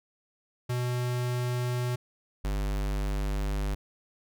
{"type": "tone pair in turn", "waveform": "square", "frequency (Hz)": [123.47, 49.83], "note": ["B2", "G1"], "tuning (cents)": [0, 29], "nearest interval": "octave + major third", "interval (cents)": 1571, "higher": "first", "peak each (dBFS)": -28, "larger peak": "neither", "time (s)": [[0.69, 1.96], [2.44, 3.75]], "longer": "second", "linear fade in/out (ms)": 10, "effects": []}